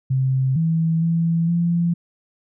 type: tone with pitch steps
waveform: sine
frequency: 131.9 / 163.1 / 166.4 / 171 Hz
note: C3 / E3 / E3 / F3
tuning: +14 / -18 / +17 / -36 cents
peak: -16 dBFS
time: 0.1-1.94 s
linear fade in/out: 10 ms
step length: 460 ms
effects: none